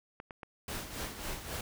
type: clicks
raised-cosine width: 0.5 ms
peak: -28 dBFS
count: 3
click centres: 0.201 / 0.308 / 0.432 s
type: noise with tremolo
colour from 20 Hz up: pink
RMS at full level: -38 dBFS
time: 0.68-1.61 s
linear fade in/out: 2 ms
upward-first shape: sine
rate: 3.7 Hz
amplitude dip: 60%
effects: none